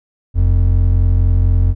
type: tone pair together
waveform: triangle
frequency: 44.2 / 88.4 Hz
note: F1 / F2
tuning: +22 / +22 cents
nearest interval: octave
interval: 1200 cents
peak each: -10 dBFS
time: 0.34-1.75 s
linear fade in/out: 50 ms
effects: none